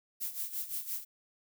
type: noise with tremolo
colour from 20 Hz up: violet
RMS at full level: -35 dBFS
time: 0.2-1.05 s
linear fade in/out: 20 ms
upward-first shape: sine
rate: 5.8 Hz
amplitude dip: 75%
effects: none